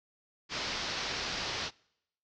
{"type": "low-pass noise", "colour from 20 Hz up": "white", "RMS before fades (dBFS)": -36, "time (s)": [0.49, 1.71], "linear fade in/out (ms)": 50, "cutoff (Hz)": 5600, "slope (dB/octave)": 48, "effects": ["noise-tail reverb RT60 0.8 s tail -26 dB re dry"]}